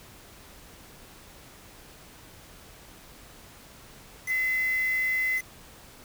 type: tone with quantisation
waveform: sine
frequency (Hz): 2035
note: C7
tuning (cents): -49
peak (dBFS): -24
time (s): 4.26-5.42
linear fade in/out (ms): 50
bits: 6
effects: pink hiss -50 dBFS RMS until 6.04 s